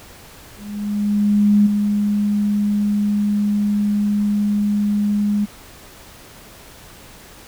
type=tone with ADSR envelope; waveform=sine; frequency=206.4 Hz; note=G#3; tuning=10 cents flat; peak=-9 dBFS; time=0.56-5.46 s; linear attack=1100 ms; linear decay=11 ms; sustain=-6 dB; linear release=21 ms; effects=pink hiss -42 dBFS RMS until 7.47 s